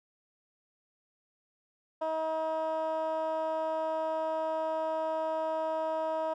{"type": "tone with band-pass filter", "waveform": "15% pulse", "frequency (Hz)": 318.2, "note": "D#4", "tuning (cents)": 39, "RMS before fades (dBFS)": -32, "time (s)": [2.01, 6.34], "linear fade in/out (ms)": 10, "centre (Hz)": 750, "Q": 4.3, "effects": []}